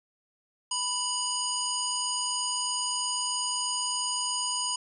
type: harmonic tone with a mistuned harmonic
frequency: 984 Hz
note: B5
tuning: 7 cents flat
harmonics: 1 / 3 / 5 / 7 / 9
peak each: -34 / -34 / -34 / -34 / -34 dBFS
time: 0.71-4.76 s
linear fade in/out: 5 ms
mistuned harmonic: 7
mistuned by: -38 cents
effects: none